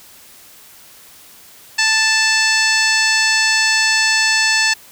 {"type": "harmonic tone", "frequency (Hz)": 880, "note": "A5", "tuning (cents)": 0, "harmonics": [1, 2, 3, 4, 5, 6, 7, 8, 9], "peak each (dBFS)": [-25, -16, -19, -27, -20, -21, -25, -28, -25], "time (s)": [1.78, 4.74], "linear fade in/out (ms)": 10, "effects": ["white hiss -43 dBFS RMS until 4.91 s"]}